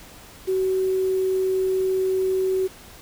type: tone with quantisation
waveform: sine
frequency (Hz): 377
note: F#4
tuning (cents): +32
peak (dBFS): -19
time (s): 0.47-2.68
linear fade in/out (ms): 20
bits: 7
effects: pink hiss -45 dBFS RMS until 3.01 s